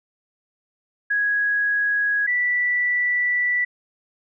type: tone pair in turn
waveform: sine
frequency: 1661.2 / 1965.2 Hz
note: G#6 / B6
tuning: 0 / -9 cents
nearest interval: minor third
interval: 291 cents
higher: second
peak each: -18 dBFS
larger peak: neither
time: 1.1-2.27 / 2.27-3.65 s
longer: second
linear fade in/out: 10 ms
effects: none